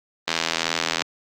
click train, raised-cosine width 0.2 ms, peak -3 dBFS, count 62, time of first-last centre 0.28-1.019 s, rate 82.5 Hz, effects high-pass 200 Hz 12 dB/octave + Opus 24 kbps

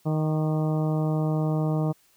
harmonic tone with a mistuned harmonic, 155.56 Hz, D#3, in tune, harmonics 1 / 2 / 3 / 4 / 5 / 6 / 7 / 8, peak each -23 / -30 / -34 / -34 / -38 / -43 / -43 / -45 dBFS, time 0.05-1.93 s, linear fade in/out 20 ms, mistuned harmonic 8, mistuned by -41 cents, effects white hiss -62 dBFS RMS until 2.16 s

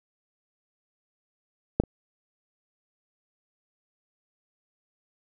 clicks, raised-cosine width 2 ms, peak -6 / -26 dBFS, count 2, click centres 1.8 / 1.837 s, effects none

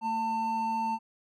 triangle tone pair together, 224.1 / 896.4 Hz, A3 / A5, +32 / +32 cents, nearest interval 2 octaves, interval 2400 cents, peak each -34 / -26 dBFS, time 0.01-0.99 s, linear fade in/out 50 ms, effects none

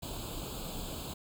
pink noise with comb filter, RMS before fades -40 dBFS, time 0.02-1.14 s, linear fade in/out 10 ms, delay 0.26 ms, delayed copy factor +0.9, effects none

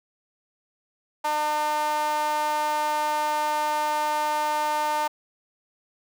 sawtooth tone with high-pass filter, 301.7 Hz, D4, 47 cents sharp, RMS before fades -25 dBFS, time 1.24-5.08 s, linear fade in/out 10 ms, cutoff 820 Hz, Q 7.1, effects none

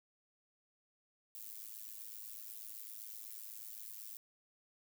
violet noise with amplitude modulation, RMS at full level -45 dBFS, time 1.35-4.17 s, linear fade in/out 2 ms, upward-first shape sine, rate 108 Hz, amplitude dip 95%, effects none

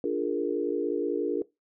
sine chord, Bb dominant seventh, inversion first, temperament equal, 293.7 / 349.2 / 415.3 / 466.2 Hz, D4 / F4 / Ab4 / Bb4, 0 / 0 / 0 / 0 cents, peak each -31 dBFS, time 0.04-1.42 s, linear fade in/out 2 ms, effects noise-tail reverb RT60 0.2 s tail -20 dB re dry

